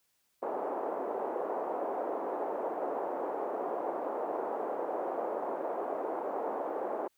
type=band-pass noise; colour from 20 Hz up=white; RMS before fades=-35 dBFS; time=0.42-7.08 s; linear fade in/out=10 ms; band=350 to 800 Hz; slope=24 dB/octave; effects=white hiss -75 dBFS RMS until 7.17 s